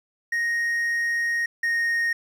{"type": "tone pair in turn", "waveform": "triangle", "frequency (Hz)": [1868, 1858.2], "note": ["A#6", "A#6"], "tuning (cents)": [3, -6], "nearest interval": "unison", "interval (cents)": 9, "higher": "first", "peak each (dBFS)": [-20, -19], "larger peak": "second", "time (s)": [[0.32, 1.46], [1.63, 2.13]], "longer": "first", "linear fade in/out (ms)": 5, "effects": ["10-bit"]}